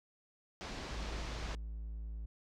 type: low-pass noise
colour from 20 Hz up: pink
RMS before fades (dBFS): -44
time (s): 0.61-1.55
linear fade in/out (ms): 0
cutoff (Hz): 5900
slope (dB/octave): 24
type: tone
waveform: triangle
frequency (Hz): 55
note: A1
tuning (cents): 0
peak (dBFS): -38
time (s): 0.91-2.26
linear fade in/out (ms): 5
effects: none